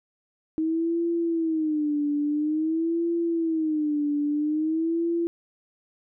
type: tone with vibrato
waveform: sine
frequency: 314.4 Hz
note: D#4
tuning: 18 cents sharp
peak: -22 dBFS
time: 0.58-5.27 s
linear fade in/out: 0 ms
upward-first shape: sine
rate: 0.49 Hz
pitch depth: 130 cents each way
effects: none